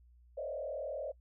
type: tone with frequency modulation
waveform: sine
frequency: 579 Hz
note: D5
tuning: 25 cents flat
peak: -36 dBFS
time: 0.37-1.12 s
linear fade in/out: 10 ms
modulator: 40.1 Hz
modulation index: 1.7
effects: noise-tail reverb RT60 0.1 s tail -25 dB re dry + added 60 Hz sine -59 dBFS peak until 1.2 s